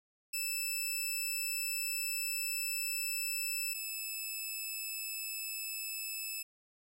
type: tone pair in turn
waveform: 10% pulse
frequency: 2637 / 2616 Hz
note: E7 / E7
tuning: 0 / -14 cents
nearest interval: unison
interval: 14 cents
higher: first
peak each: -25 / -29 dBFS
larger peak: first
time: 0.33-3.74 / 3.74-6.43 s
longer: first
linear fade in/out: 10 ms
effects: none